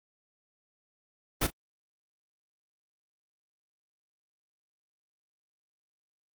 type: noise with echo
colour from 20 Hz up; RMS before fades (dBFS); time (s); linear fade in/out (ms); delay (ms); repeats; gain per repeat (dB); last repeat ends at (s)
pink; -26; 1.41-1.47; 10; 36; 1; -15; 1.506
effects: Opus 32 kbps